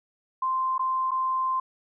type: tone with dropouts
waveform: sine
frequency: 1043 Hz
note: C6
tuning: 6 cents flat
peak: -23 dBFS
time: 0.42-1.6 s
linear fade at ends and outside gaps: 5 ms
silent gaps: 0.781-0.793 / 1.109-1.115 s
effects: none